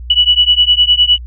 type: beating tone pair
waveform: sine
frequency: 2943 / 2952.8 Hz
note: F#7 / F#7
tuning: -10 / -4 cents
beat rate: 9.8 Hz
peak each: -10 dBFS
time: 0.1-1.18 s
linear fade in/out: 5 ms
effects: added 60 Hz sine -25 dBFS peak until 1.26 s